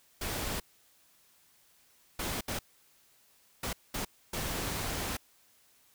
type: noise bursts at uneven times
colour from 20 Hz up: pink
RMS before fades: -35 dBFS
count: 6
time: 0.21-0.6 / 2.19-2.41 / 2.48-2.59 / 3.63-3.73 / 3.94-4.05 / 4.33-5.17 s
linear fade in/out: 5 ms
effects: white hiss -65 dBFS RMS until 5.94 s